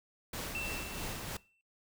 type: noise with tremolo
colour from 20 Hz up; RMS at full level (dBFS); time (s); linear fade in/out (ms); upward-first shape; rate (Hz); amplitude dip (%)
pink; -39; 0.33-1.37; 5; sine; 3.1; 35
type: tone with exponential decay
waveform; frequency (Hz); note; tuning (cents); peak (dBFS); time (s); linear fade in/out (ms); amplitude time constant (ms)
triangle; 2684; E7; +31; -33; 0.55-1.61; 1; 230
effects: noise-tail reverb RT60 0.3 s tail -21 dB re dry